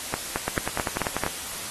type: two click trains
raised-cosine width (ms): 0.5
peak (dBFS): -10 / -9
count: 9 / 6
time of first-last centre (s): 0.48-1.264 / 0.14-1.236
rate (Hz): 10.2 / 4.56
effects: white hiss -34 dBFS RMS until 1.7 s + AAC 32 kbps